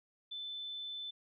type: tone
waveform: sine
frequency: 3520 Hz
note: A7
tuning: in tune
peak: -40 dBFS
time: 0.31-1.11 s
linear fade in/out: 10 ms
effects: none